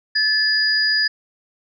sine tone pair together, 1735 / 4907 Hz, A6 / D#8, -25 / -25 cents, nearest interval octave + tritone, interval 1800 cents, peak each -18 dBFS, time 0.15-1.08 s, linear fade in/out 10 ms, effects none

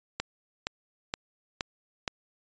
click train, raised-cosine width 0.2 ms, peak -12 dBFS, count 5, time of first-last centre 0.2-2.078 s, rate 2.13 Hz, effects resampled to 16000 Hz

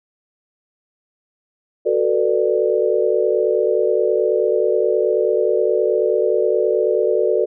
sine chord, B minor seventh, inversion second, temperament just, 370.4 / 444.5 / 493.9 / 592.7 Hz, F#4 / A4 / B4 / D5, +2 / +18 / 0 / +16 cents, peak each -20 / -18 / -21 / -21 dBFS, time 1.85-7.46 s, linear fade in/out 20 ms, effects none

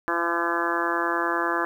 harmonic tone, 170 Hz, F3, 46 cents flat, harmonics 2 / 3 / 4 / 5 / 6 / 7 / 8 / 9 / 10, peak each -29 / -34 / -33 / -34 / -29 / -30 / -33 / -31 / -30 dBFS, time 0.08-1.65 s, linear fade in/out 0 ms, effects 9-bit

